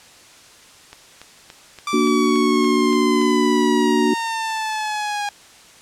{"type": "click train", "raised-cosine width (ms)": 0.2, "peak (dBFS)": -20, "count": 9, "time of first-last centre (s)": [0.93, 3.216], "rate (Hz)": 3.5}
{"type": "exponential sweep", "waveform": "sawtooth", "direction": "down", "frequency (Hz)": [1174.7, 817], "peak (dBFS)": -18, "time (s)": [1.87, 5.29], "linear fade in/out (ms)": 2}
{"type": "chord", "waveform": "sine", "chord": "Bb augmented", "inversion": "none", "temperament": "equal", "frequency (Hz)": [233.1, 293.7, 370], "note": ["Bb3", "D4", "F#4"], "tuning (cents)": [0, 0, 0], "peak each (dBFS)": -19, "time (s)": [1.93, 4.14], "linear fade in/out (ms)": 5}
{"effects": ["white hiss -46 dBFS RMS until 5.81 s", "low-pass 8000 Hz 12 dB/octave"]}